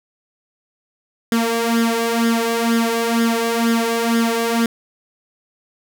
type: tone with flanger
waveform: sawtooth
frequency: 230.6 Hz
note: A#3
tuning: 19 cents flat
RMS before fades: -18 dBFS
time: 1.32-4.66 s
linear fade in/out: 2 ms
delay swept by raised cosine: 0.58 to 2.58 ms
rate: 2.1 Hz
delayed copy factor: +0.7
effects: none